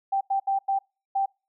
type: tone bursts at uneven times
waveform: sine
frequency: 783 Hz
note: G5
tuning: 2 cents flat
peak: -21 dBFS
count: 5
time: 0.12-0.21 / 0.3-0.4 / 0.47-0.59 / 0.68-0.79 / 1.15-1.26 s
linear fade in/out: 10 ms
effects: noise-tail reverb RT60 0.3 s tail -26 dB re dry